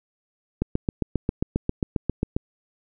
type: click train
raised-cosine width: 3 ms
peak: -9 dBFS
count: 14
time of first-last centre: 0.62-2.365 s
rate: 7.45 Hz
effects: none